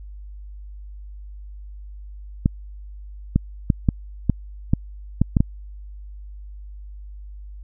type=clicks; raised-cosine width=5 ms; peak=-3 dBFS; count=9; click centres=2.459 / 3.36 / 3.702 / 3.888 / 4.297 / 4.735 / 5.216 / 5.368 / 5.405 s; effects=added 50 Hz sine -35 dBFS peak until 7.63 s